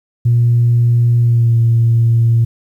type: tone with pitch glide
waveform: sine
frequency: 118.9 to 115.78 Hz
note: A#2 to A#2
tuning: +35 to -11 cents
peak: -7 dBFS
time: 0.25-2.45 s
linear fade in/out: 10 ms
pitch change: -46 cents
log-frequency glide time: 1.2-1.56 s
effects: tanh soft clip ceiling -4 dBFS + 8-bit